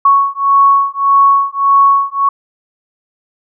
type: beating tone pair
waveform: sine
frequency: 1108.7 / 1110.4 Hz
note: C#6 / C#6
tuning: 0 / +3 cents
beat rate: 1.7 Hz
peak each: -10 dBFS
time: 0.05-2.29 s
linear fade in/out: 5 ms
effects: none